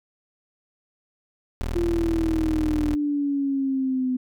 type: tone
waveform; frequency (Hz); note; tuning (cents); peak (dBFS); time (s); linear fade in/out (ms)
25% pulse; 40.06; E1; -49; -22; 1.61-2.95; 0
type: exponential sweep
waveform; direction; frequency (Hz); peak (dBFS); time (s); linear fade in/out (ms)
sine; down; 346.2 to 252.4; -21; 1.75-4.17; 10
effects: none